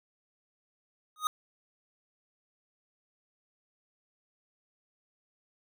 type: tone with exponential growth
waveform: square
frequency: 1244.5 Hz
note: D#6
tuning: in tune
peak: -23 dBFS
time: 1.16-1.27 s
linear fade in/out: 1 ms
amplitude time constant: 23 ms
effects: none